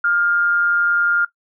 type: tone with amplitude modulation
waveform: sine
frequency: 1405 Hz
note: F6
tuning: 10 cents sharp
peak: -12 dBFS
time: 0.04-1.25 s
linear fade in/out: 5 ms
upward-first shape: sine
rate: 171 Hz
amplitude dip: 40%
effects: noise-tail reverb RT60 0.1 s tail -17 dB re dry